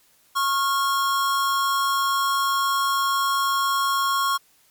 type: tone pair together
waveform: square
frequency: 1093 / 1397 Hz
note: C#6 / F6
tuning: -25 / 0 cents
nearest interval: major third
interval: 425 cents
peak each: -21 / -28 dBFS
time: 0.35-4.38 s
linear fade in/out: 20 ms
effects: white hiss -59 dBFS RMS until 4.7 s + MP3 96 kbps